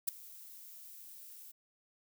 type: noise with ADSR envelope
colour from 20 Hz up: violet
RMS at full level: -29 dBFS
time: 0.07-1.52 s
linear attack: 16 ms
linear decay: 5 ms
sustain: -23 dB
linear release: 13 ms
effects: none